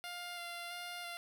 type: tone with vibrato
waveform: 10% pulse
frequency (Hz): 698.5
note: F5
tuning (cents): 0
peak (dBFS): -34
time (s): 0.04-1.17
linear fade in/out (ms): 0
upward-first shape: square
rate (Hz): 1.5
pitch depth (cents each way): 13
effects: none